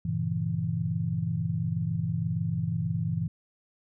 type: chord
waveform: sine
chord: G diminished seventh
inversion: none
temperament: equal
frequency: 98 / 116.54 / 138.59 / 164.81 Hz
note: G2 / Bb2 / Db3 / Fb3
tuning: 0 / 0 / 0 / 0 cents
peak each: -34 / -32 / -35 / -29 dBFS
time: 0.05-3.28 s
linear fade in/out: 5 ms
effects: none